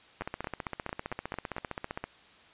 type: two click trains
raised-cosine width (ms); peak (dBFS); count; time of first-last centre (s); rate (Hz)
0.5; -19 / -20; 29 / 7; 0.21-2.04 / 0.22-1.565; 15.3 / 4.46
effects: white hiss -57 dBFS RMS until 2.53 s + resampled to 8000 Hz